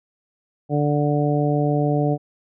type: harmonic tone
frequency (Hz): 146.83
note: D3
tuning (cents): 0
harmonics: 1 / 2 / 3 / 4 / 5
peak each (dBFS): -20 / -23 / -25 / -26 / -27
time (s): 0.69-2.18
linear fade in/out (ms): 50
effects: none